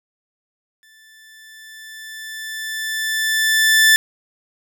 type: tone with exponential growth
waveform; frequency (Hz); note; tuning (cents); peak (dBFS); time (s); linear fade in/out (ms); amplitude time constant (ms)
sawtooth; 1760; A6; 0; -5; 0.83-3.96; 0; 680
effects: none